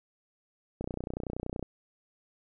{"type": "click train", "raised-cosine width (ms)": 2, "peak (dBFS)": -21, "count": 26, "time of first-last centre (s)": [0.81, 1.627], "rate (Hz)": 30.6, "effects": []}